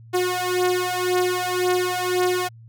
sawtooth beating tone pair, 361.4 / 363.3 Hz, F#4 / F#4, -41 / -32 cents, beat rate 1.9 Hz, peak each -19 dBFS, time 0.13-2.49 s, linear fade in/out 20 ms, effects added 114 Hz sine -42 dBFS peak until 2.68 s

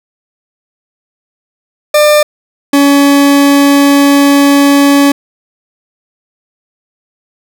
40% pulse tone pair in turn, 598 / 282.2 Hz, D5 / C#4, +31 / +31 cents, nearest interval octave + minor second, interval 1300 cents, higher first, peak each -3 dBFS, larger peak neither, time 1.94-2.23 / 2.73-5.12 s, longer second, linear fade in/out 5 ms, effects none

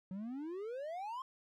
triangle exponential sweep, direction up, 181.2 to 1078 Hz, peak -38 dBFS, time 0.11-1.22 s, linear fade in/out 2 ms, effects none

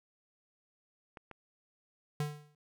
clicks, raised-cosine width 0.5 ms, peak -32 dBFS, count 2, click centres 1.172 / 1.313 s
square tone with exponential decay, 148.4 Hz, D3, 18 cents sharp, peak -30 dBFS, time 2.2-2.55 s, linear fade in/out 2 ms, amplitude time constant 75 ms
effects none

